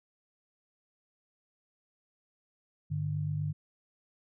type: tone pair together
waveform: sine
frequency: 101.78 / 150 Hz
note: G#2 / D3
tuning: -34 / +37 cents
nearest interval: perfect fifth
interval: 671 cents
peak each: -35 / -31 dBFS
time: 2.9-3.53 s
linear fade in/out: 20 ms
effects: none